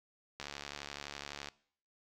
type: click train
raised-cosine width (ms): 0.2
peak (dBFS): -24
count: 79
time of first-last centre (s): 0.4-1.486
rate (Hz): 71.8
effects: noise-tail reverb RT60 0.6 s tail -22 dB re dry